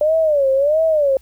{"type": "tone with vibrato", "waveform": "sine", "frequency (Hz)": 587.3, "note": "D5", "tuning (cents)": 0, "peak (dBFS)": -12, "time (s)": [0.01, 1.17], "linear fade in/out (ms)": 2, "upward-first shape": "sine", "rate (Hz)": 1.5, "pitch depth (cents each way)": 170, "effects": ["added 60 Hz sine -46 dBFS peak until 1.21 s", "white hiss -56 dBFS RMS until 1.21 s"]}